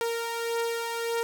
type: beating tone pair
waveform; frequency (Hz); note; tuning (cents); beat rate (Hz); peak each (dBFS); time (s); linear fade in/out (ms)
sawtooth; 463.5 / 465.2; A#4 / A#4; -10 / -4; 1.7; -25 / -31; 0.01-1.23; 0
effects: none